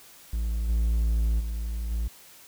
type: tone with level steps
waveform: triangle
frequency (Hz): 56.2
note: A1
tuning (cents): +37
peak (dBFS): -23 / -19 / -26 / -23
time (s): 0.33-2.08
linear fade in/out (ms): 5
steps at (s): 0.68 / 1.39 / 1.9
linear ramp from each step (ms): 20
effects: white hiss -51 dBFS RMS until 2.47 s